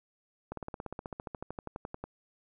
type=slowing click train; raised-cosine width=1 ms; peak=-24 dBFS; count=22; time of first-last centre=0.52-2.04 s; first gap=53 ms; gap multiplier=1.03; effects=none